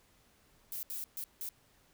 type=noise bursts at uneven times; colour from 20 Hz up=violet; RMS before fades=-40 dBFS; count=4; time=0.72-0.83 / 0.9-1.04 / 1.17-1.24 / 1.41-1.49 s; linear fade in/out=0 ms; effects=pink hiss -67 dBFS RMS until 1.93 s